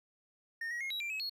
triangle tone with pitch steps, 1834 / 1904 / 2149 / 3875 / 2364 / 2565 / 4322 Hz, A#6 / A#6 / C7 / B7 / D7 / E7 / C#8, -29 / +36 / +46 / -34 / +11 / -48 / -45 cents, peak -34 dBFS, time 0.61-1.296 s, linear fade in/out 5 ms, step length 98 ms, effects none

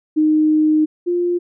sine tone pair in turn, 308.5 / 351.1 Hz, D#4 / F4, -15 / +9 cents, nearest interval major second, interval 224 cents, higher second, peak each -11 / -15 dBFS, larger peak first, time 0.16-0.86 / 1.06-1.39 s, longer first, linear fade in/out 20 ms, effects none

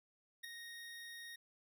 25% pulse tone with ADSR envelope, 1864.7 Hz, A#6, in tune, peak -38 dBFS, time 0.43-1.36 s, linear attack 15 ms, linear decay 4 ms, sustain -7 dB, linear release 7 ms, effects none

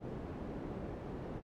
white low-pass noise, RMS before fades -43 dBFS, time 0-1.42 s, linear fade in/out 50 ms, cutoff 390 Hz, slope 12 dB/octave, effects AAC 64 kbps

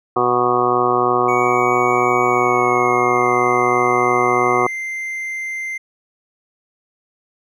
harmonic tone, 123 Hz, B2, 7 cents flat, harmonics 1 / 2 / 3 / 4 / 5 / 6 / 7 / 8 / 9 / 10, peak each -31 / -28 / -19 / -23 / -31 / -20 / -31 / -25 / -19 / -22 dBFS, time 0.16-4.67 s, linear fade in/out 5 ms
triangle tone with pitch glide, 2249 to 2086 Hz, C#7 to C7, +24 to -6 cents, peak -21 dBFS, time 1.28-5.78 s, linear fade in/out 10 ms, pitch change -130 cents, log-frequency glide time 2.3-3.36 s
effects none

